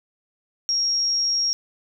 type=tone; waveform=sine; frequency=5588 Hz; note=F8; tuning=in tune; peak=-19 dBFS; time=0.69-1.53 s; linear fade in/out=0 ms; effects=none